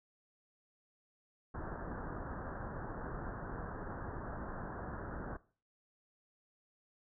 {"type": "low-pass noise", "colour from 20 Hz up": "pink", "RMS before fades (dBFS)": -43, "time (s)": [1.54, 5.37], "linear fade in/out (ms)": 10, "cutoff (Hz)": 1700, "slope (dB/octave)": 96, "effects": ["noise-tail reverb RT60 0.4 s tail -19 dB re dry"]}